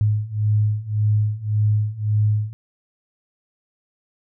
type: beating tone pair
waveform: sine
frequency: 105 / 106.8 Hz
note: G#2 / G#2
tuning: +19 / +49 cents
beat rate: 1.8 Hz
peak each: -21 / -19 dBFS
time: 0.01-2.53 s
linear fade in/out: 0 ms
effects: none